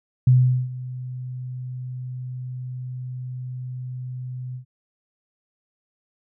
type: tone with ADSR envelope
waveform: sine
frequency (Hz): 126.6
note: B2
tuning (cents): +43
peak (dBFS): -10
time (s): 0.27-4.65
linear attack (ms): 4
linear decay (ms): 410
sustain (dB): -19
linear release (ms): 100
effects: none